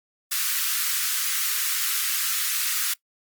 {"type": "high-pass noise", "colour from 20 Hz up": "white", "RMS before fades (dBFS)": -25, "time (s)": [0.31, 2.94], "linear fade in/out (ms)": 10, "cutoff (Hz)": 1200, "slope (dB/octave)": 48, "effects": ["noise-tail reverb RT60 0.1 s tail -20 dB re dry", "Opus 32 kbps"]}